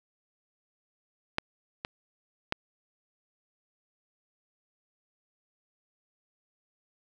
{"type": "clicks", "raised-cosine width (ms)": 0.3, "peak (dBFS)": [-10, -17, -11], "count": 3, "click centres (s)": [1.384, 1.849, 2.524], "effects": []}